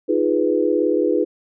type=chord; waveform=sine; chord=F half-diminished seventh; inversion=third; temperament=equal; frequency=311.1 / 349.2 / 415.3 / 493.9 Hz; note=Eb4 / F4 / Ab4 / Cb5; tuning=0 / 0 / 0 / 0 cents; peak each=-21 dBFS; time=0.08-1.25 s; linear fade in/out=20 ms; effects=none